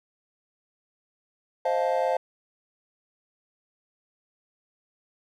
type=chord; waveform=triangle; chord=F dominant seventh; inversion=second; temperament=just; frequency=523.8 / 628.6 / 698.5 / 873.1 Hz; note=C5 / Eb5 / F5 / A5; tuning=+2 / +18 / 0 / -14 cents; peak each=-24 / -27 / -26 / -28 dBFS; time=1.65-2.17 s; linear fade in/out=5 ms; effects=none